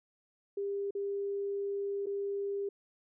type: tone with dropouts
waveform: sine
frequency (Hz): 400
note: G4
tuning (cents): +35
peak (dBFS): -32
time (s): 0.57-2.69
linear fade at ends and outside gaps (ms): 5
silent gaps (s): 0.908-0.95 / 2.06-2.067
effects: none